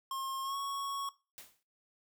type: tone with pitch glide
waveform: square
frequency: 1072 to 1107.2 Hz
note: C6 to C#6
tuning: +42 to -2 cents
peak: -36 dBFS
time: 0.11-1.09 s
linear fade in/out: 2 ms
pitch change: +56 cents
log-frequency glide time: 0.43-0.56 s
type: noise with exponential decay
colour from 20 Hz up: white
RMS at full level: -46 dBFS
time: 1.38-1.63 s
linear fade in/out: 0 ms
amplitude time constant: 54 ms
effects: noise-tail reverb RT60 0.3 s tail -19 dB re dry